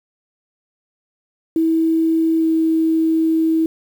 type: tone with pitch glide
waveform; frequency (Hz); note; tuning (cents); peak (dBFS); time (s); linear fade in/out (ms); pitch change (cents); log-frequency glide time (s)
sine; 324.5 to 322.4; E4 to E4; -27 to -38; -13; 1.56-3.66; 2; -11; 2.39-2.44
effects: 7-bit